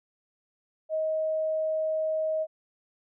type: tone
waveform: sine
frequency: 630 Hz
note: D#5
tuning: 21 cents sharp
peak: -25 dBFS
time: 0.89-2.47 s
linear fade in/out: 50 ms
effects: none